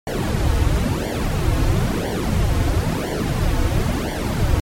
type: noise with flanger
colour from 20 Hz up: brown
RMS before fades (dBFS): -19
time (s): 0.07-4.6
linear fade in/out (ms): 2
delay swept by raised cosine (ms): 0.77 to 5.17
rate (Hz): 0.99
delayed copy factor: -0.9
effects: MP3 64 kbps